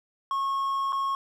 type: tone with dropouts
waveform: triangle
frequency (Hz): 1092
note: C#6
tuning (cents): -26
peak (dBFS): -23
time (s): 0.31-1.15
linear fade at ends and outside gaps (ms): 1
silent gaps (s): 0.923-0.929
effects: none